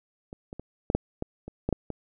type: clicks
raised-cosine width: 2 ms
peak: -26 / -25 / -24 / -11 / -9 / -16 / -25 / -13 / -10 / -19 dBFS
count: 10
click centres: 0.329 / 0.529 / 0.596 / 0.901 / 0.95 / 1.224 / 1.48 / 1.69 / 1.727 / 1.903 s
effects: none